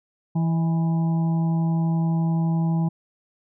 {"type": "harmonic tone with a mistuned harmonic", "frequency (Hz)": 164.7, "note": "E3", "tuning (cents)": -1, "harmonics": [1, 2, 4, 5, 6], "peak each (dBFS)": [-19, -34, -41, -36, -43], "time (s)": [0.35, 2.89], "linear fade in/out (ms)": 10, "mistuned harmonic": 4, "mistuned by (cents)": -48, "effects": []}